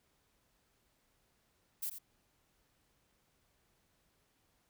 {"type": "noise with echo", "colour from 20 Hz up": "violet", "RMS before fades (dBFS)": -38, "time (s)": [1.82, 1.9], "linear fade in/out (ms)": 10, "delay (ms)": 88, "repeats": 1, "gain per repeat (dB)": -9, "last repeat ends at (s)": 1.988, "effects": ["pink hiss -75 dBFS RMS until 4.69 s"]}